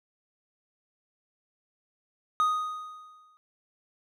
triangle tone with exponential decay, 1244.5 Hz, D#6, in tune, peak -18 dBFS, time 2.4-3.37 s, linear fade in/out 0 ms, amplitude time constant 210 ms, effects none

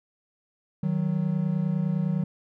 triangle tone pair together, 156.22 / 186.1 Hz, D#3 / F#3, +7 / +10 cents, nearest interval minor third, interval 303 cents, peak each -24 dBFS, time 0.83-2.24 s, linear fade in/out 5 ms, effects none

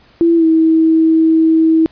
sine tone with pitch glide, 335.6 to 322.1 Hz, E4 to E4, +31 to -40 cents, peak -7 dBFS, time 0.21-1.86 s, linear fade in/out 0 ms, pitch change -71 cents, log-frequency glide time 0.36-0.45 s, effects pink hiss -48 dBFS RMS until 1.91 s + resampled to 11025 Hz

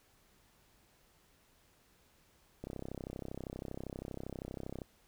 click train, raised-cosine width 2 ms, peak -28 dBFS, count 72, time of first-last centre 2.64-4.818 s, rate 32.6 Hz, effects pink hiss -68 dBFS RMS until 5.07 s

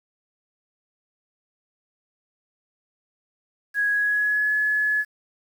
sine tone with pitch glide, 1661.2 to 1704 Hz, G#6 to G#6, 0 to +44 cents, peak -19 dBFS, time 3.74-5.05 s, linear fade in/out 50 ms, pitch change +44 cents, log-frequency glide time 3.91-4.52 s, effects 8-bit

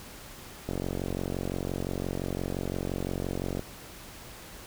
click train, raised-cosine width 2 ms, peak -18 dBFS, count 134, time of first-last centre 0.69-3.594 s, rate 45.8 Hz, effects pink hiss -46 dBFS RMS until 4.66 s

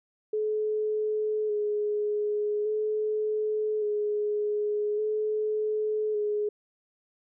sine tone with vibrato, 423.3 Hz, G#4, 33 cents sharp, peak -25 dBFS, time 0.33-6.49 s, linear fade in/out 5 ms, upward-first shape square, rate 0.43 Hz, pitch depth 20 cents each way, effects none

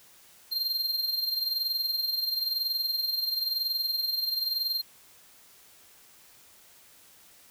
square tone with amplitude modulation, 4186 Hz, C8, in tune, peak -25 dBFS, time 0.51-4.82 s, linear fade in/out 20 ms, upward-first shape sine, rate 21 Hz, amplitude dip 60%, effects white hiss -56 dBFS RMS until 7.5 s

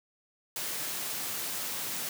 white high-pass noise, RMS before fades -35 dBFS, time 0.56-2.09 s, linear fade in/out 2 ms, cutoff 100 Hz, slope 48 dB/octave, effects none

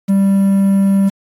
triangle tone with quantisation, 196 Hz, G3, in tune, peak -7 dBFS, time 0.08-1.1 s, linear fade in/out 20 ms, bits 6, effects AAC 48 kbps

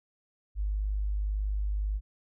sine tone, 50.9 Hz, G#1, 34 cents flat, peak -27 dBFS, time 0.55-2.01 s, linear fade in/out 50 ms, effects none

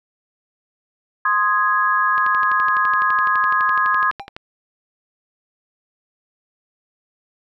sine chord, Ab major, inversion first, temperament equal, 1046.5 / 1244.5 / 1661.2 Hz, C6 / Eb6 / Ab6, 0 / 0 / 0 cents, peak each -19 dBFS, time 1.25-4.11 s, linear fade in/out 5 ms
click train, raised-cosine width 0.3 ms, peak -16 dBFS, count 27, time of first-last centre 2.18-4.365 s, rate 11.9 Hz
triangle tone with exponential decay, 796 Hz, G5, 26 cents sharp, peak -24 dBFS, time 4.2-4.29 s, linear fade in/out 1 ms, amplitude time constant 19 ms
effects none

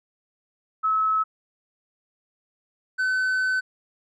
sine / triangle tone pair in turn, 1294 / 1516.7 Hz, E6 / F#6, -32 / +42 cents, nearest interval minor third, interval 274 cents, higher second, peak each -19 dBFS, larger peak neither, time 0.83-1.24 / 2.98-3.61 s, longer second, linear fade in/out 20 ms, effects resampled to 24000 Hz

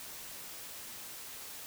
silence, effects white hiss -46 dBFS RMS until 1.66 s

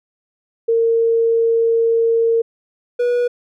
sine / triangle tone pair in turn, 458.3 / 485.6 Hz, A#4 / B4, -29 / -29 cents, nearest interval minor second, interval 100 cents, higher second, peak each -12 dBFS, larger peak neither, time 0.68-2.42 / 2.99-3.28 s, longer first, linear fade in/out 10 ms, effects none

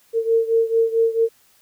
sine beating tone pair, 453.6 / 458.1 Hz, A#4 / A#4, -47 / -30 cents, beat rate 4.5 Hz, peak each -17 / -20 dBFS, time 0.13-1.29 s, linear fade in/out 50 ms, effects white hiss -57 dBFS RMS until 1.61 s

